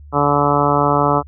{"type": "harmonic tone", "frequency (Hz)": 144.5, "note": "D3", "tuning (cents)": -28, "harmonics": [1, 2, 3, 4, 5, 6, 7, 8, 9], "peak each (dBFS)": [-21, -21, -21, -21, -21, -21, -21, -21, -21], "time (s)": [0.12, 1.23], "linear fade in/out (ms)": 50, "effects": ["added 73 Hz sine -36 dBFS peak until 1.27 s"]}